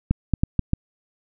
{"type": "clicks", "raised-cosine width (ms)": 5, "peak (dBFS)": -6, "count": 5, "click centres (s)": [0.11, 0.337, 0.435, 0.593, 0.734], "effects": []}